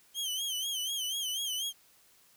sawtooth tone with vibrato, 3133 Hz, G7, 2 cents flat, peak -29 dBFS, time 0.14-1.73 s, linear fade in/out 50 ms, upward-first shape sine, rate 4.1 Hz, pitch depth 97 cents each way, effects white hiss -63 dBFS RMS until 2.36 s

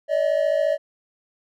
triangle tone pair together, 576 / 630.3 Hz, D5 / D#5, -34 / +22 cents, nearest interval major second, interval 156 cents, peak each -19 dBFS, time 0.08-0.78 s, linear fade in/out 50 ms, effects none

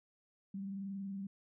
sine tone with frequency modulation, 196 Hz, G3, in tune, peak -39 dBFS, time 0.54-1.27 s, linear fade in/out 5 ms, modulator 21.3 Hz, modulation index 0.21, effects none

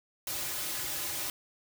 white noise with comb filter, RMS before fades -35 dBFS, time 0.27-1.3 s, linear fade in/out 2 ms, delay 4.4 ms, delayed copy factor -0.9, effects none

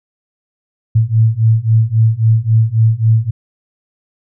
sine beating tone pair, 110 / 113.7 Hz, A2 / A#2, 0 / -43 cents, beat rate 3.7 Hz, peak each -12 / -11 dBFS, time 0.95-3.31 s, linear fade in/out 10 ms, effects none

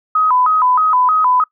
sine tone with vibrato, 1124 Hz, C#6, 24 cents sharp, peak -10 dBFS, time 0.15-1.44 s, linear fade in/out 5 ms, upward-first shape square, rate 3.2 Hz, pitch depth 200 cents each way, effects noise-tail reverb RT60 0.1 s tail -22 dB re dry

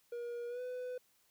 triangle tone with pitch glide, 476.8 to 500.2 Hz, A#4 to B4, +39 to +22 cents, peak -37 dBFS, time 0.12-0.98 s, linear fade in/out 5 ms, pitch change +83 cents, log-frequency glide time 0.48-0.61 s, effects white hiss -72 dBFS RMS until 1.3 s

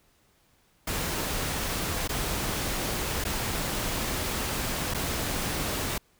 pink noise with dropouts, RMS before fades -30 dBFS, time 0.87-5.98 s, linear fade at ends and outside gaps 5 ms, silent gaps 2.077-2.091 / 3.241-3.25 / 4.939-4.945 s, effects pink hiss -65 dBFS RMS until 6.19 s

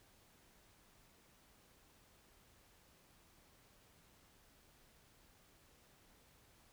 silence, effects pink hiss -68 dBFS RMS until 6.72 s

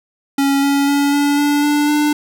square tone with pitch steps, 277.2 / 280.4 / 283.7 / 287 / 290.3 / 293.7 / 297.1 Hz, C#4 / C#4 / C#4 / D4 / D4 / D4 / D4, 0 / +20 / +40 / -40 / -20 / 0 / +20 cents, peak -13 dBFS, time 0.38-2.13 s, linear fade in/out 5 ms, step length 250 ms, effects none

